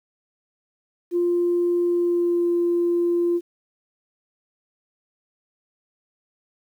sine tone with pitch glide, 349.2 to 346 Hz, F4 to F4, 0 to -16 cents, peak -17 dBFS, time 1.11-3.41 s, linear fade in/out 50 ms, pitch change -16 cents, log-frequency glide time 1.84-2.5 s, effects tanh soft clip ceiling -13 dBFS + 9-bit

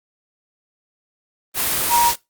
sine tone in noise, 947 Hz, A#5, 27 cents sharp, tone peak -12 dBFS, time 1.89-2.13 s, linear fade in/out 50 ms, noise white, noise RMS -20 dBFS, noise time 1.54-2.16 s, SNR +5 dB, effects noise-tail reverb RT60 0.2 s tail -20 dB re dry + Opus 32 kbps

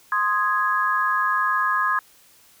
sine chord, Ab major, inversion first, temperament equal, 1046.5 / 1244.5 / 1661.2 Hz, C6 / Eb6 / Ab6, 0 / 0 / 0 cents, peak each -23 dBFS, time 0.12-1.99 s, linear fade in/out 2 ms, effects white hiss -54 dBFS RMS until 2.6 s

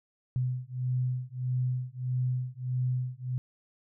sine beating tone pair, 125.7 / 127.3 Hz, B2 / C3, +31 / -47 cents, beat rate 1.6 Hz, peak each -31 dBFS, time 0.36-3.38 s, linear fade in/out 0 ms, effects none

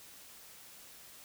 silence, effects white hiss -54 dBFS RMS until 1.24 s

